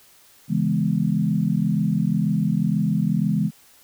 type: chord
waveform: sine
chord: C# minor seventh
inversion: none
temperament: equal with one note detuned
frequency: 138.59 / 164.81 / 206.8 / 246.9 Hz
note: C#3 / E3 / G#3 / B3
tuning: 0 / 0 / -7 / 0 cents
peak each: -26 / -22 / -22 / -28 dBFS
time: 0.48-3.51 s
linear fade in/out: 50 ms
effects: white hiss -53 dBFS RMS until 3.83 s